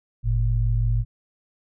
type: tone pair together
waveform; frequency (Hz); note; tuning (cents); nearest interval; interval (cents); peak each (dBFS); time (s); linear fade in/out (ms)
sine; 47.82 / 113.8; G1 / A#2; -42 / -41; octave + minor third; 1501; -21; 0.23-1.05; 50
effects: none